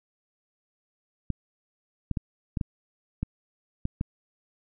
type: clicks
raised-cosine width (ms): 5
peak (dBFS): -15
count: 8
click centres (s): 1.303 / 2.113 / 2.172 / 2.572 / 2.612 / 3.23 / 3.854 / 4.011
effects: none